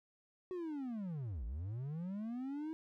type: linear two-way sweep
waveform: triangle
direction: down then up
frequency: 374.8 to 51.91 to 323.7 Hz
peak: -37 dBFS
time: 0.51-2.73 s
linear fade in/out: 0 ms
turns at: 1.45 s
effects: none